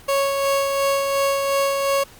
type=tone with tremolo; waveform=30% pulse; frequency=553 Hz; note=C#5; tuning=4 cents flat; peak=-14 dBFS; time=0.08-2.04 s; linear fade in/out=10 ms; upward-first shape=sine; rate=2.8 Hz; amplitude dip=35%; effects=pink hiss -46 dBFS RMS until 2.19 s + Opus 48 kbps